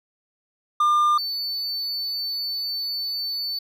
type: tone pair in turn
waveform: triangle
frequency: 1200 / 4502 Hz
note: D6 / C#8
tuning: +37 / +26 cents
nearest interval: octave + major seventh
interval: 2289 cents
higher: second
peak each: -14 / -24 dBFS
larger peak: first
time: 0.8-1.18 / 1.18-3.59 s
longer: second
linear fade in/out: 5 ms
effects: none